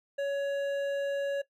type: tone with hard clipping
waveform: sine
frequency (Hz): 560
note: C#5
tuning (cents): +18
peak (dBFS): -30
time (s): 0.18-1.42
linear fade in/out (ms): 10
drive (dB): 9
effects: noise-tail reverb RT60 0.1 s tail -17 dB re dry